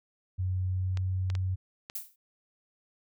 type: tone with pitch glide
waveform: sine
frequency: 92.5 to 93.25 Hz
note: F#2 to F#2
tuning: 0 to +14 cents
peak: -27 dBFS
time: 0.38-1.56 s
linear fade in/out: 20 ms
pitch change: +14 cents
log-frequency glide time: 0.69-0.99 s
type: clicks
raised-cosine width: 0.2 ms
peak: -23 dBFS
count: 4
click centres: 0.973 / 1.301 / 1.352 / 1.899 s
type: noise with exponential decay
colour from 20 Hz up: violet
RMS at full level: -32 dBFS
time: 1.95-2.16 s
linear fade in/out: 5 ms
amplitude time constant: 45 ms
effects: none